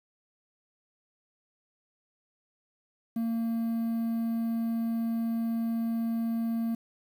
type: tone with quantisation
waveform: triangle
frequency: 229 Hz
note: A#3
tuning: 31 cents flat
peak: -25 dBFS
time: 3.16-6.75 s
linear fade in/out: 5 ms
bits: 9
effects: none